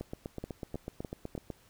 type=two click trains; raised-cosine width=2 ms; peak=-24 / -24 dBFS; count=13 / 4; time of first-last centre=0.01-1.503 / 0.44-1.352 s; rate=8.04 / 3.29 Hz; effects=pink hiss -63 dBFS RMS until 1.69 s